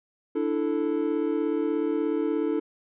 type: chord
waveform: triangle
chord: D suspended second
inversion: none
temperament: just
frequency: 293.7 / 330.4 / 440.5 Hz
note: D4 / E4 / A4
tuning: 0 / +4 / +2 cents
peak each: -26 dBFS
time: 0.35-2.6 s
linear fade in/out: 10 ms
effects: resampled to 8000 Hz